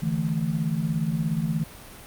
sine chord, D suspended second, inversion none, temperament equal with one note detuned, 146.83 / 163.68 / 220 Hz, D3 / E3 / A3, 0 / -12 / 0 cents, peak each -29 / -25 / -29 dBFS, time 0.02-1.64 s, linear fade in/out 10 ms, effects pink hiss -44 dBFS RMS until 2.06 s + Opus 48 kbps

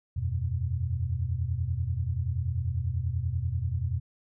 sine chord, E suspended second, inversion none, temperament just, 82.41 / 92.71 / 123.61 Hz, E2 / F#2 / B2, 0 / +4 / +2 cents, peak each -31 dBFS, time 0.16-4 s, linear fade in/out 10 ms, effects none

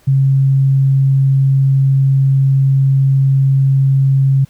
sine tone, 135.6 Hz, C#3, 38 cents flat, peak -8 dBFS, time 0.07-4.45 s, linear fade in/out 10 ms, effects pink hiss -51 dBFS RMS until 4.49 s

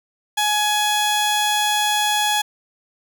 sawtooth tone pair together, 840 / 1680 Hz, G#5 / G#6, +19 / +19 cents, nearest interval octave, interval 1200 cents, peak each -15 dBFS, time 0.37-2.42 s, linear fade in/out 10 ms, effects none

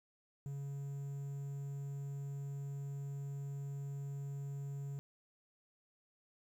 triangle tone with quantisation, 140 Hz, C#3, 18 cents sharp, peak -38 dBFS, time 0.46-4.99 s, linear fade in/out 0 ms, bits 11, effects none

